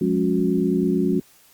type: tone cluster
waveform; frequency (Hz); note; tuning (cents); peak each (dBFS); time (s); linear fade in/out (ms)
sine; 178.5 / 207.8 / 277.2 / 363.7; F3 / G#3 / C#4 / F#4; +38 / +1 / 0 / -30; -23; 0.01-1.2; 5
effects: white hiss -54 dBFS RMS until 1.53 s + Opus 48 kbps